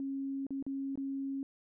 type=tone with dropouts; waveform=sine; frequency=272.7 Hz; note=C#4; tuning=28 cents flat; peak=-34 dBFS; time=0-1.43 s; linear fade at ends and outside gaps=1 ms; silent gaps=0.467-0.506 / 0.626-0.665 / 0.956-0.975 s; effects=none